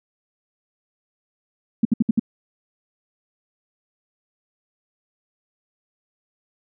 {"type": "tone bursts", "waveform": "sine", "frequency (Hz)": 225.2, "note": "A3", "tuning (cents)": 40, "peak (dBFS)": -12, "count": 5, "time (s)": [1.83, 2.196], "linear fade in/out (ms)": 5, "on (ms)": 22, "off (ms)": 64, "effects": []}